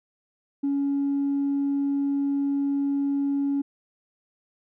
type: tone with tanh clipping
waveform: triangle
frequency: 280.2 Hz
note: C#4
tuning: 19 cents sharp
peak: -22 dBFS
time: 0.63-3.62 s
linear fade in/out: 10 ms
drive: 5 dB
effects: none